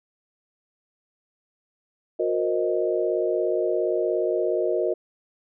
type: chord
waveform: sine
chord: C half-diminished seventh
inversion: second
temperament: equal with one note detuned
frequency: 362 / 466.2 / 523.3 / 622.3 Hz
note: Gb4 / Bb4 / C5 / Eb5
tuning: -38 / 0 / 0 / 0 cents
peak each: -25 / -26 / -31 / -26 dBFS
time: 2.19-4.94 s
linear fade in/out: 10 ms
effects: none